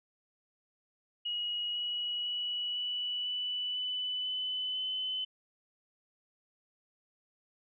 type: tone with pitch steps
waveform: sine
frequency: 2900 / 2918 / 2937 / 2956 / 2975 / 2994 / 3013 / 3032 Hz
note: F#7 / F#7 / F#7 / F#7 / F#7 / F#7 / F#7 / F#7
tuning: -35 / -25 / -13 / -2 / +9 / +20 / +31 / +42 cents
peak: -32 dBFS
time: 1.25-5.25 s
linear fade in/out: 10 ms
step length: 500 ms
effects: none